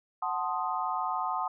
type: chord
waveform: sine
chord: F# diminished seventh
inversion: none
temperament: equal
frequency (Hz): 740 / 880 / 1046.5 / 1244.5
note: F#5 / A5 / C6 / Eb6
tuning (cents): 0 / 0 / 0 / 0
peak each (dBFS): -34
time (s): 0.22-1.48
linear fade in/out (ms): 5
effects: none